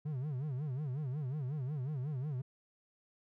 triangle tone with vibrato, 138.8 Hz, C#3, 3 cents sharp, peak -33 dBFS, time 0.05-2.42 s, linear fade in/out 10 ms, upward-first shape sine, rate 5.5 Hz, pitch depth 200 cents each way, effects none

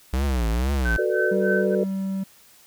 square tone with vibrato, 62.3 Hz, B1, 16 cents sharp, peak -21 dBFS, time 0.13-0.97 s, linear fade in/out 5 ms, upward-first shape triangle, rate 2.1 Hz, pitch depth 250 cents each way
sine tone with tremolo, 1532 Hz, G6, 40 cents flat, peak -22 dBFS, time 0.85-1.75 s, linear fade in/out 5 ms, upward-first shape sine, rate 3.3 Hz, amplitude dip 100%
sine chord, B minor seventh, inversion second, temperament just, 370.4 / 444.5 / 493.9 / 592.7 Hz, F#4 / A4 / B4 / D5, +2 / +18 / 0 / +16 cents, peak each -24 / -25 / -27 / -26 dBFS, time 0.98-1.84 s, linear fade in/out 5 ms
triangle tone, 192.9 Hz, G3, 28 cents flat, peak -22 dBFS, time 1.31-2.24 s, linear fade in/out 10 ms
effects white hiss -53 dBFS RMS until 2.66 s

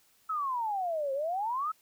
sine exponential two-way sweep, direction down then up, 1318.5 to 528 to 1318.5 Hz, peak -29 dBFS, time 0.29-1.72 s, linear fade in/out 10 ms, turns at 1.13 s, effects white hiss -66 dBFS RMS until 1.81 s

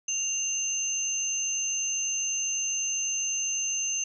sine tone pair together, 2786 / 6254 Hz, F7 / G8, -5 / -5 cents, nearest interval octave + major second, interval 1400 cents, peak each -34 / -27 dBFS, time 0.08-4.04 s, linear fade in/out 5 ms, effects 11-bit

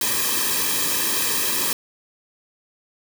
white noise with comb filter, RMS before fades -22 dBFS, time 0.01-1.73 s, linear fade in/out 2 ms, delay 1.4 ms, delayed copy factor -0.9, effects none

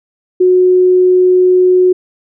sine tone, 365.9 Hz, F#4, 19 cents flat, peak -5 dBFS, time 0.4-1.93 s, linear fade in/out 10 ms, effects none

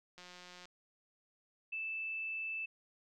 click train, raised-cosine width 0.2 ms, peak -36 dBFS, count 86, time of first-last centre 0.18-0.655 s, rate 179 Hz
sine tone, 2637 Hz, E7, in tune, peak -37 dBFS, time 1.72-2.66 s, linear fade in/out 10 ms
effects none

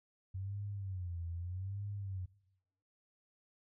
sine tone with vibrato, 92.8 Hz, F#2, 6 cents sharp, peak -38 dBFS, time 0.34-2.26 s, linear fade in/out 10 ms, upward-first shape sine, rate 0.81 Hz, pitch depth 160 cents each way, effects noise-tail reverb RT60 0.9 s tail -21 dB re dry

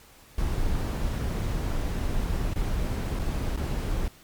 brown noise with dropouts, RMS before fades -27 dBFS, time 0.38-4.08 s, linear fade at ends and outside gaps 2 ms, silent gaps 2.537-2.559 / 3.19-3.195 / 3.562-3.574 s, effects pink hiss -53 dBFS RMS until 4.23 s + MP3 96 kbps

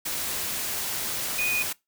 sine tone in noise, 2476 Hz, D#7, 9 cents flat, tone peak -24 dBFS, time 1.38-1.63 s, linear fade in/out 10 ms, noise white, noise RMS -30 dBFS, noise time 0.05-1.73 s, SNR +3 dB, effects noise-tail reverb RT60 0.2 s tail -22 dB re dry

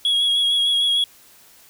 sine tone with vibrato, 3322 Hz, G#7, in tune, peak -13 dBFS, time 0.05-1.04 s, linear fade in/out 2 ms, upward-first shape triangle, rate 6.6 Hz, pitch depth 29 cents each way, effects tanh soft clip ceiling -15 dBFS + white hiss -50 dBFS RMS until 1.69 s

